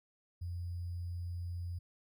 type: tone with sample-and-hold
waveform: sine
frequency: 87.31 Hz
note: F2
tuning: in tune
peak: -37 dBFS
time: 0.41-1.79 s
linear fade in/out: 10 ms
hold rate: 4900 Hz
effects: none